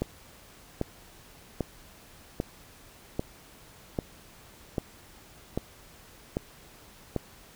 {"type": "click train", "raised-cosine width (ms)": 2, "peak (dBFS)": -14, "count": 10, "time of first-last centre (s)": [0.02, 7.163], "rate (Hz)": 1.26, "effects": ["pink hiss -53 dBFS RMS until 7.55 s"]}